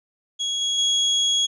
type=tone with level steps; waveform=35% pulse; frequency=3322 Hz; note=G#7; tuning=in tune; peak=-21 / -19 / -16 dBFS; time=0.39-1.47 s; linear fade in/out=20 ms; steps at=0.61 / 0.78 s; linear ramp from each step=5 ms; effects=resampled to 24000 Hz